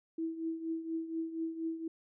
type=tone with tremolo; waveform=sine; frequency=326.1 Hz; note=E4; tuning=19 cents flat; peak=-31 dBFS; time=0.18-1.88 s; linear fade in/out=5 ms; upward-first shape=triangle; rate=4.2 Hz; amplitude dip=75%; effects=none